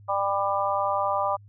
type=harmonic tone; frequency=198.3 Hz; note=G3; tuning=20 cents sharp; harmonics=3 / 4 / 5 / 6; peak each=-28 / -28 / -28 / -28 dBFS; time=0.08-1.37 s; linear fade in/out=20 ms; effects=added 102 Hz sine -47 dBFS peak until 1.48 s